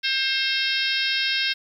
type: harmonic tone with a mistuned harmonic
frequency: 534 Hz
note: C5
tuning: 35 cents sharp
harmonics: 3 / 4 / 5 / 6 / 7 / 8 / 9 / 10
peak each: -28 / -30 / -28 / -29 / -27 / -33 / -32 / -31 dBFS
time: 0.03-1.54 s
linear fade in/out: 20 ms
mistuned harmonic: 3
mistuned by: -17 cents
effects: 9-bit